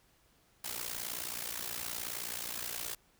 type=noise with amplitude modulation; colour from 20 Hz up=white; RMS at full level=-36 dBFS; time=0.64-2.95 s; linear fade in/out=5 ms; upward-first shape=sine; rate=59 Hz; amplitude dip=80%; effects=pink hiss -68 dBFS RMS until 3.19 s